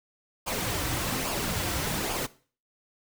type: noise with flanger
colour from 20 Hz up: pink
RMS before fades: -30 dBFS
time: 0.46-2.27 s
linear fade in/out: 20 ms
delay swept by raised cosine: 0.51 to 4.91 ms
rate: 1.2 Hz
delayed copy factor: -0.5
effects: noise-tail reverb RT60 0.4 s tail -18 dB re dry